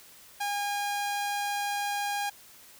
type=tone; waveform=sawtooth; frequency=814 Hz; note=G#5; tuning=35 cents flat; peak=-25 dBFS; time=0.4-2.3 s; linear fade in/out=10 ms; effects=white hiss -53 dBFS RMS until 2.79 s